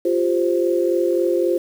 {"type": "chord", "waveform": "sine", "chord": "F suspended second", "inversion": "none", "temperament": "just", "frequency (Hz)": [349.2, 392.9, 523.8], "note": ["F4", "G4", "C5"], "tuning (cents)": [0, 4, 2], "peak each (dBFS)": [-18, -23, -21], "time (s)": [0.05, 1.58], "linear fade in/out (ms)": 5, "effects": ["7-bit"]}